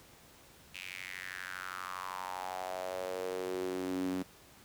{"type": "tone with high-pass filter sweep", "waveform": "sawtooth", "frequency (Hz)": 92.5, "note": "F#2", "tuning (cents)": 0, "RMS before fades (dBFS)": -39, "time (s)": [0.74, 4.23], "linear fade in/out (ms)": 10, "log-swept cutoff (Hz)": [2600, 240], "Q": 4.9, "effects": ["pink hiss -58 dBFS RMS until 4.64 s", "high-pass 60 Hz 12 dB/octave"]}